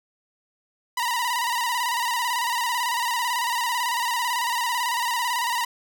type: tone with vibrato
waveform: sawtooth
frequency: 960 Hz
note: B5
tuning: 49 cents flat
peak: -19 dBFS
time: 0.97-5.65 s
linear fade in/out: 5 ms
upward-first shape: square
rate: 18 Hz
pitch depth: 58 cents each way
effects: none